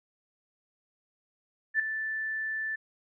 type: tone with ADSR envelope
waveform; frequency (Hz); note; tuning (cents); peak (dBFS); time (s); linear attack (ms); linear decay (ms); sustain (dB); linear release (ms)
sine; 1760; A6; 0; -20; 1.74-2.76; 56; 3; -10; 10
effects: none